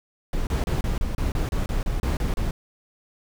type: noise bursts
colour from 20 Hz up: brown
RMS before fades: -24 dBFS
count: 13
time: 0.33-2.51 s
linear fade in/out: 2 ms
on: 140 ms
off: 30 ms
effects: none